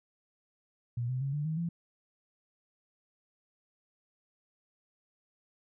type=tone with pitch steps; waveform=sine; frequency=119.7 / 128.29 / 137.5 / 147.37 / 157.95 / 169.28 Hz; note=A#2 / C3 / C#3 / D3 / D#3 / E3; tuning=+46 / -34 / -14 / +6 / +26 / +46 cents; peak=-30 dBFS; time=0.97-1.69 s; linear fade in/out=5 ms; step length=120 ms; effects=none